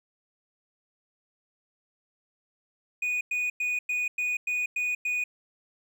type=tone bursts; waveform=triangle; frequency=2471 Hz; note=D#7; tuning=13 cents flat; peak=-24 dBFS; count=8; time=3.02-5.24 s; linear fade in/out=5 ms; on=190 ms; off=100 ms; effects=none